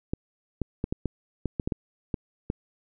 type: clicks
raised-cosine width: 3 ms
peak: -14 dBFS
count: 11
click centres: 0.135 / 0.617 / 0.841 / 0.925 / 1.057 / 1.457 / 1.598 / 1.675 / 1.722 / 2.142 / 2.501 s
effects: none